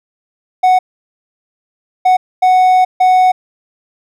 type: tone bursts at uneven times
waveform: triangle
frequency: 740 Hz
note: F#5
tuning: in tune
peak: -4 dBFS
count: 4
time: 0.63-0.79 / 2.05-2.17 / 2.42-2.85 / 3-3.32 s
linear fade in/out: 10 ms
effects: none